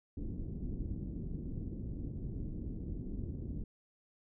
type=low-pass noise; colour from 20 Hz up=pink; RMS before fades=-40 dBFS; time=0.17-3.64 s; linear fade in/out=5 ms; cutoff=310 Hz; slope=24 dB/octave; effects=none